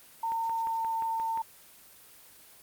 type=tone with pitch glide; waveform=sine; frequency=910 to 903.2 Hz; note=A#5 to A5; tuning=-42 to +45 cents; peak=-28 dBFS; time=0.23-1.42 s; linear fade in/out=5 ms; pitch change=-13 cents; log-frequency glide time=0.51-0.86 s
type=click train; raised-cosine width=0.5 ms; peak=-29 dBFS; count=7; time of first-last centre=0.32-1.374 s; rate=5.69 Hz
effects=white hiss -54 dBFS RMS until 2.62 s + Opus 24 kbps